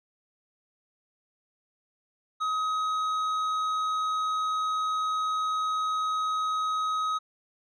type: tone with tanh clipping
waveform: sine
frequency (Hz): 1266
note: D#6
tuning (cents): +30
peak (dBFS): -27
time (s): 2.4-7.19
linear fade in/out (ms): 20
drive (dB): 8
effects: none